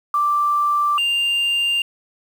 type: tone pair in turn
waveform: sine / triangle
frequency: 1174.7 / 2794 Hz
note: D6 / F7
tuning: 0 / 0 cents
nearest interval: octave + minor third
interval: 1500 cents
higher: second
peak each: -15 dBFS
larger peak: neither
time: 0.14-0.98 / 0.98-1.82 s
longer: neither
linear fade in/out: 2 ms
effects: 7-bit